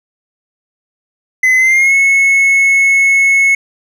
triangle tone with pitch glide, 2033 to 2192 Hz, B6 to C#7, +50 to -20 cents, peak -5 dBFS, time 1.43-3.55 s, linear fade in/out 5 ms, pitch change +130 cents, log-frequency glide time 1.57-1.94 s, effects none

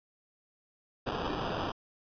blue noise with sample-and-hold, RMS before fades -34 dBFS, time 1.06-1.72 s, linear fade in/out 10 ms, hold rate 2100 Hz, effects resampled to 11025 Hz

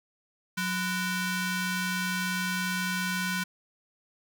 sawtooth ring-modulated tone, 830.6 Hz, G#5, in tune, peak -21 dBFS, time 0.57-3.44 s, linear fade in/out 10 ms, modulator 648 Hz, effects none

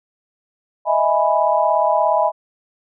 sine chord, E major seventh, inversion third, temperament equal, 622.3 / 659.3 / 830.6 / 987.8 Hz, D#5 / E5 / G#5 / B5, 0 / 0 / 0 / 0 cents, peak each -19 dBFS, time 0.85-2.32 s, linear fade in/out 50 ms, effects none

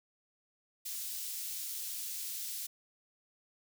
white high-pass noise, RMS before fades -40 dBFS, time 0.85-2.67 s, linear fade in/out 10 ms, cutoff 4000 Hz, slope 12 dB/octave, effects none

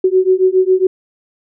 sine beating tone pair, 370 / 377.3 Hz, F#4 / F#4, 0 / +34 cents, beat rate 7.3 Hz, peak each -12 dBFS, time 0.04-0.87 s, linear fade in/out 5 ms, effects none

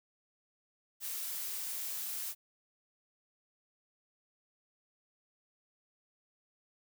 blue noise, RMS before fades -39 dBFS, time 1-2.35 s, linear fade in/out 50 ms, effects none

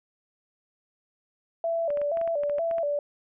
sine tone with vibrato, 622.3 Hz, D#5, in tune, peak -24 dBFS, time 1.64-2.99 s, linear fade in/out 2 ms, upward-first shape square, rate 2.1 Hz, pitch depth 120 cents each way
clicks, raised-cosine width 0.5 ms, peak -26 dBFS, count 11, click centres 1.904 / 1.973 / 2.016 / 2.172 / 2.214 / 2.276 / 2.435 / 2.497 / 2.584 / 2.712 / 2.783 s
effects none

